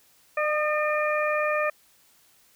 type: harmonic tone with a mistuned harmonic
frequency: 603 Hz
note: D5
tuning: 46 cents sharp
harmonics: 1 / 2 / 3 / 4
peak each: -25 / -28 / -30 / -31 dBFS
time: 0.37-1.7 s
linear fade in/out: 5 ms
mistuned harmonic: 2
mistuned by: +22 cents
effects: white hiss -60 dBFS RMS until 2.55 s